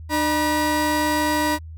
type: tone pair together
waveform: 30% pulse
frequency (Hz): 301.3 / 963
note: D4 / B5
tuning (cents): +44 / -44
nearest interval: octave + minor sixth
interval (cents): 2012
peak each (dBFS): -19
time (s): 0.09-1.59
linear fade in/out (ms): 50
effects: added 80 Hz sine -34 dBFS peak until 1.77 s